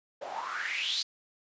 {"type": "noise with band-pass filter sweep", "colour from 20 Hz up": "white", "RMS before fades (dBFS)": -34, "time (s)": [0.21, 1.03], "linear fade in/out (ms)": 10, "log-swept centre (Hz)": [590, 4600], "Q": 7.6, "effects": ["resampled to 16000 Hz"]}